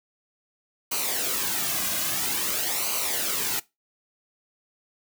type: noise with flanger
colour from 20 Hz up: white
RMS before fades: -27 dBFS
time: 0.91-3.6 s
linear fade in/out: 10 ms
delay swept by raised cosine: 0.56 to 2.26 ms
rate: 0.5 Hz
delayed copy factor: -0.65
effects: noise-tail reverb RT60 0.2 s tail -20 dB re dry